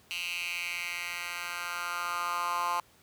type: tone with high-pass filter sweep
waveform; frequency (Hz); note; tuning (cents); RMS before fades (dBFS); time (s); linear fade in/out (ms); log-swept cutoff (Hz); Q
10% pulse; 174.61; F3; 0; -34; 0.11-2.8; 0; 2800 to 990; 4.2
effects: pink hiss -61 dBFS RMS until 3.02 s + high-pass 60 Hz 12 dB/octave